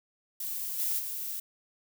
violet noise with level steps, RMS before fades -35 / -30 / -36 dBFS, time 0.4-1.4 s, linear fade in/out 5 ms, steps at 0.78 / 0.98 s, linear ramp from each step 20 ms, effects none

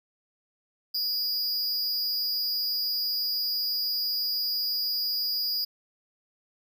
square tone with amplitude modulation, 4896 Hz, D#8, 29 cents flat, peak -23 dBFS, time 0.94-5.65 s, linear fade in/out 10 ms, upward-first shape sine, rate 226 Hz, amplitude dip 80%, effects none

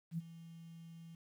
sine tone with ADSR envelope, 165.7 Hz, E3, 9 cents sharp, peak -34 dBFS, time 0.11-1.15 s, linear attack 71 ms, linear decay 25 ms, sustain -16 dB, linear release 3 ms, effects 11-bit

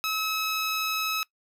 15% pulse tone, 1288 Hz, E6, 41 cents flat, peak -20 dBFS, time 0.04-1.23 s, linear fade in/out 0 ms, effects noise-tail reverb RT60 0.1 s tail -22 dB re dry

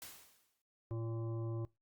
white noise with exponential decay, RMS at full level -47 dBFS, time 0.02-0.62 s, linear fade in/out 1 ms, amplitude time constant 130 ms
harmonic tone, 114.2 Hz, A#2, 35 cents flat, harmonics 1 / 3 / 5 / 7 / 9 / 10, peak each -38 / -44 / -52 / -62 / -58 / -64 dBFS, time 0.91-1.65 s, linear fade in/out 0 ms
effects noise-tail reverb RT60 0.2 s tail -20 dB re dry + Opus 48 kbps

